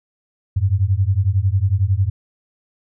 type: beating tone pair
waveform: sine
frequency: 91.5 / 102.5 Hz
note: F#2 / G#2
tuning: -19 / -22 cents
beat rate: 11 Hz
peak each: -17 dBFS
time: 0.56-2.1 s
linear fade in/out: 10 ms
effects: none